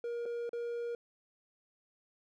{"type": "tone with dropouts", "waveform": "triangle", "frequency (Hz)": 472.9, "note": "A#4", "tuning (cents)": 25, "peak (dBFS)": -33, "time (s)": [0.04, 0.95], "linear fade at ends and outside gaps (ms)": 2, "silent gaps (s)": [[0.256, 0.26], [0.493, 0.531]], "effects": []}